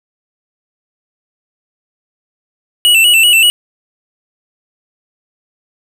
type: tone with vibrato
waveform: square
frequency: 2794 Hz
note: F7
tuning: in tune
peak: -6 dBFS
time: 2.85-3.5 s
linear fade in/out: 0 ms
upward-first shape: square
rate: 5.2 Hz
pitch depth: 75 cents each way
effects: none